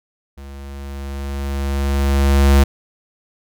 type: tone with level ramp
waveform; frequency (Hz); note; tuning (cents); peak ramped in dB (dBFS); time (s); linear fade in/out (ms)
square; 69.3; C#2; 0; -34 to -8; 0.37-2.64; 10
effects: none